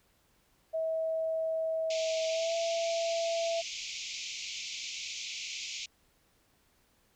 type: tone with pitch glide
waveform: sine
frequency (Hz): 645 to 668.5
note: E5 to E5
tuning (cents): -38 to +24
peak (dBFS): -29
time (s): 0.73-3.62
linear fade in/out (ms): 20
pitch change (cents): +62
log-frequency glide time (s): 2.28-2.55
type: band-pass noise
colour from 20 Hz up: pink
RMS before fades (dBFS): -40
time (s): 1.9-5.86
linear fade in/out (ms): 5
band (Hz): 2200 to 7100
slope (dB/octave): 96
effects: pink hiss -69 dBFS RMS until 7.15 s